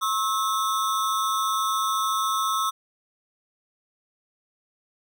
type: ring-modulated tone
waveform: square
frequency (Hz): 1194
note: D6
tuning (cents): +28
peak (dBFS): -20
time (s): 0.01-2.71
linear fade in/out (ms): 20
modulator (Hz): 107
effects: none